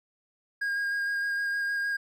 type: tone with vibrato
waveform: triangle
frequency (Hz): 1625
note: G#6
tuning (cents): -38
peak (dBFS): -25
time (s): 0.61-1.97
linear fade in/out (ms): 10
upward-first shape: square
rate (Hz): 6.5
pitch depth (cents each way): 10
effects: none